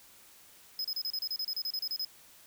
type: tone bursts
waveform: square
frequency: 5080 Hz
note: D#8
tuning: 35 cents sharp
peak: -32 dBFS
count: 15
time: 0.79-2.049 s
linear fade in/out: 2 ms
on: 55 ms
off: 31 ms
effects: white hiss -57 dBFS RMS until 2.46 s